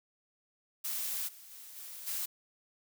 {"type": "noise with level steps", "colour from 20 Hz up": "blue", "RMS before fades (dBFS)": [-36, -53, -50, -46, -36], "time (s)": [0.84, 2.26], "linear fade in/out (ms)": 10, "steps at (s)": [1.27, 1.5, 1.75, 2.06], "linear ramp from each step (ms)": 20, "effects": []}